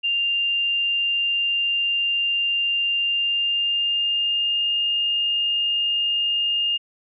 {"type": "tone with pitch glide", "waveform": "sine", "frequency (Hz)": [2794, 2825], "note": ["F7", "F7"], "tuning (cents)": [0, 19], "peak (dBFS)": -19, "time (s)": [0.03, 6.78], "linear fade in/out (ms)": 20, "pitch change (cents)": 19, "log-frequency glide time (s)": [2.99, 4.73], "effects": []}